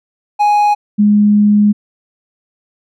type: tone pair in turn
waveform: triangle / sine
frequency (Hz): 830.6 / 207.7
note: G#5 / G#3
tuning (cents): 0 / 0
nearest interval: 2 octaves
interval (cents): 2400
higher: first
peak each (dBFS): -6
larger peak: neither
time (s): 0.39-0.75 / 0.98-1.73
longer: second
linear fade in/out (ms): 20
effects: none